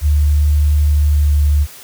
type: tone with pitch glide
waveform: sine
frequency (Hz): 74 to 73.15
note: D2 to D2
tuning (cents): +14 to -6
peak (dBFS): -9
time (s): 0.01-1.67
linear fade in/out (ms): 50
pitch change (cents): -20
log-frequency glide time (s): 0.91-1.5
effects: white hiss -37 dBFS RMS until 1.83 s